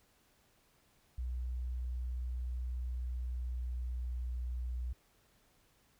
sine tone with pitch glide, 61.74 to 61.28 Hz, B1 to B1, 0 to -13 cents, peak -35 dBFS, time 1.18-4.93 s, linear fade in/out 5 ms, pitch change -13 cents, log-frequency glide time 2.78-4.1 s, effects pink hiss -70 dBFS RMS until 5.99 s

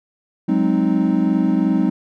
triangle chord, Ab dominant seventh, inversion third, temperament equal, 185 / 207.7 / 261.6 / 311.1 Hz, Gb3 / Ab3 / C4 / Eb4, 0 / 0 / 0 / 0 cents, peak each -18 dBFS, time 0.48-1.9 s, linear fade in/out 10 ms, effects none

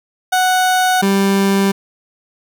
30% pulse tone pair in turn, 740 / 196.43 Hz, F#5 / G3, 0 / +4 cents, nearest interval octave + major seventh, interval 2296 cents, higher first, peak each -9 dBFS, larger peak neither, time 0.32-1.02 / 1.02-1.72 s, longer neither, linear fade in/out 10 ms, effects none

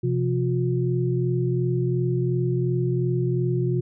sine tone cluster, 128.6 / 171.4 / 358.2 Hz, C3 / F3 / F4, -30 / -32 / +44 cents, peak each -22 / -28 / -26 dBFS, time 0.03-3.81 s, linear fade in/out 10 ms, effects none

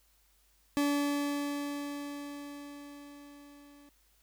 40% pulse tone with level ramp, 287.3 Hz, D4, 38 cents flat, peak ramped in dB -25 to -54 dBFS, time 0.77-3.89 s, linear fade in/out 0 ms, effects added 50 Hz sine -69 dBFS peak until 4.22 s + white hiss -69 dBFS RMS until 4.22 s

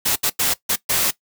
white noise bursts at uneven times, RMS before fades -19 dBFS, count 5, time 0.05-0.16 / 0.23-0.3 / 0.39-0.54 / 0.69-0.76 / 0.89-1.11 s, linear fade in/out 10 ms, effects noise-tail reverb RT60 0.1 s tail -18 dB re dry

